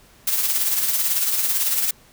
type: noise with tremolo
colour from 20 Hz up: blue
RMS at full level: -19 dBFS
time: 0.27-1.91 s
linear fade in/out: 5 ms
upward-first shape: sine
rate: 18 Hz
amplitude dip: 45%
effects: pink hiss -52 dBFS RMS until 2.12 s